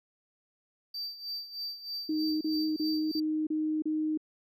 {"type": "tone with tremolo", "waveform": "triangle", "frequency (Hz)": 4652, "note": "D8", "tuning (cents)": -17, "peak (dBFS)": -32, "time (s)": [0.94, 3.2], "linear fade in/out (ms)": 5, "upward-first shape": "sine", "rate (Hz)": 3.2, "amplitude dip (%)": 75}
{"type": "tone bursts", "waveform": "sine", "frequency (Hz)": 310, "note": "D#4", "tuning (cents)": -6, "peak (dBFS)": -27, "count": 6, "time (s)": [2.09, 4.175], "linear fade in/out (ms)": 5, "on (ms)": 320, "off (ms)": 33}
{"effects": []}